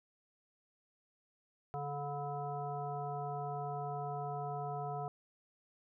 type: harmonic tone with a mistuned harmonic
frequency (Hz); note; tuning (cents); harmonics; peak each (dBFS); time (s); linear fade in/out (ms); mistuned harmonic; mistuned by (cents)
144.2; D3; -31; 1 / 3 / 5 / 7 / 9; -42 / -45 / -40 / -48 / -49; 1.74-5.08; 0; 7; -27
effects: none